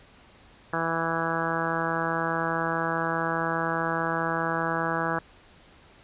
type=harmonic tone; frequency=164.81 Hz; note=E3; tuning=in tune; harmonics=1 / 2 / 3 / 4 / 5 / 6 / 7 / 8 / 9 / 10; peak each=-34 / -34 / -34 / -34 / -34 / -34 / -34 / -34 / -34 / -34 dBFS; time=0.73-5.19 s; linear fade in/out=2 ms; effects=pink hiss -54 dBFS RMS until 6.03 s + resampled to 8000 Hz